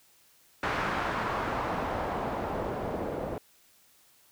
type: noise with low-pass filter sweep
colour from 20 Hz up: white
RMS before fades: -32 dBFS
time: 0.63-3.38 s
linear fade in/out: 2 ms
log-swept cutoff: 1500 to 530 Hz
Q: 1.2
effects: white hiss -62 dBFS RMS until 4.31 s